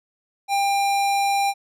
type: tone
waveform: square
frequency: 797 Hz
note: G5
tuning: 28 cents sharp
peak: -19 dBFS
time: 0.48-1.54 s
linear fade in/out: 50 ms
effects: low-pass 12000 Hz 12 dB/octave